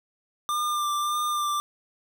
square tone with vibrato, 1193 Hz, D6, 27 cents sharp, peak -25 dBFS, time 0.49-1.6 s, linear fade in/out 0 ms, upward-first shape sine, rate 1.7 Hz, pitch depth 21 cents each way, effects none

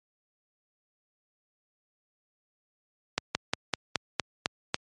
slowing click train, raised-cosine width 0.2 ms, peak -7 dBFS, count 8, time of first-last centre 3.18-4.744 s, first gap 170 ms, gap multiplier 1.09, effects high-pass 80 Hz 12 dB/octave + MP3 48 kbps

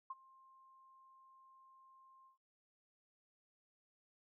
sine tone with ADSR envelope, 1059 Hz, C6, 21 cents sharp, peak -40 dBFS, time 0.1-2.38 s, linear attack 6 ms, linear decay 32 ms, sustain -22 dB, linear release 120 ms, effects none

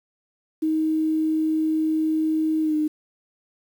sine tone with pitch glide, 314.7 to 305.6 Hz, D#4 to D#4, +20 to -31 cents, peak -19 dBFS, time 0.62-2.88 s, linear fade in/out 10 ms, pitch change -51 cents, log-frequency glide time 2.62-2.75 s, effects 8-bit

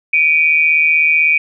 sine tone pair together, 2310 / 2466 Hz, D7 / D#7, -29 / -16 cents, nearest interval minor second, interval 113 cents, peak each -12 dBFS, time 0.13-1.38 s, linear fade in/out 5 ms, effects none

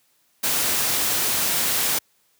white noise, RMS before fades -22 dBFS, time 0.43-1.99 s, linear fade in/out 10 ms, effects white hiss -64 dBFS RMS until 2.39 s + high-pass 80 Hz 12 dB/octave

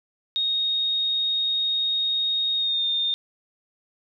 sine tone with pitch glide, 3729 to 3638 Hz, A#7 to A#7, 0 to -43 cents, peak -21 dBFS, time 0.36-3.14 s, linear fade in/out 0 ms, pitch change -43 cents, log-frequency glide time 2.56-2.85 s, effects none

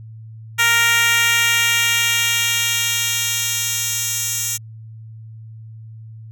10% pulse tone with high-pass filter sweep, 466.2 Hz, A#4, in tune, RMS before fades -18 dBFS, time 0.58-4.58 s, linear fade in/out 20 ms, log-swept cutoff 1600 to 6100 Hz, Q 1.1, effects added 111 Hz sine -34 dBFS peak until 6.31 s

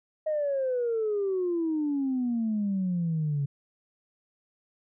sine exponential sweep, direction down, 629 to 138.59 Hz, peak -24 dBFS, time 0.26-3.46 s, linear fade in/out 10 ms, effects tanh soft clip ceiling -21 dBFS

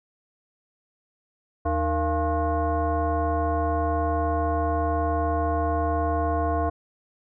sine tone with frequency modulation, 305.5 Hz, D#4, 32 cents flat, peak -21 dBFS, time 1.65-6.7 s, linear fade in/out 10 ms, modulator 385 Hz, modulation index 1.8, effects none

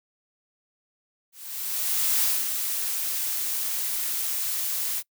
blue noise with ADSR envelope, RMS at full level -22 dBFS, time 1.32-5.03 s, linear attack 900 ms, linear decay 230 ms, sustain -6 dB, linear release 46 ms, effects noise-tail reverb RT60 0.1 s tail -24 dB re dry

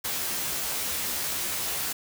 white noise with comb filter, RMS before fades -30 dBFS, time 0.04-1.93 s, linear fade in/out 10 ms, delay 14 ms, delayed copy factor +0.8, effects none

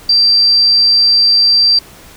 sine tone, 4699 Hz, D8, in tune, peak -6 dBFS, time 0.09-1.79 s, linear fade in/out 5 ms, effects pink hiss -38 dBFS RMS until 2.16 s

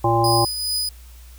harmonic tone, 115.5 Hz, A#2, 16 cents flat, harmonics 1 / 3 / 5 / 7 / 9, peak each -21 / -21 / -25 / -19 / -23 dBFS, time 0.04-0.45 s, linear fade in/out 5 ms
sawtooth tone with tremolo, 4978 Hz, D#8, in tune, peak -17 dBFS, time 0.24-0.89 s, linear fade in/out 2 ms, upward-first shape triangle, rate 2.4 Hz, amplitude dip 50%
effects added 60 Hz sine -40 dBFS peak until 1.38 s + white hiss -51 dBFS RMS until 1.38 s

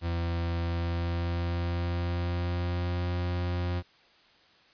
40% pulse tone with pitch glide, 85 to 88.25 Hz, F2 to F2, -46 to +19 cents, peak -27 dBFS, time 0.01-3.83 s, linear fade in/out 50 ms, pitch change +65 cents, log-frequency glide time 0.63-3.1 s, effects white hiss -60 dBFS RMS until 4.73 s + resampled to 11025 Hz

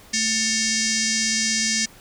sine tone with frequency modulation, 220.9 Hz, A3, 7 cents sharp, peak -19 dBFS, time 0.13-1.86 s, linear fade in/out 10 ms, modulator 995 Hz, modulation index 7, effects pink hiss -48 dBFS RMS until 2 s

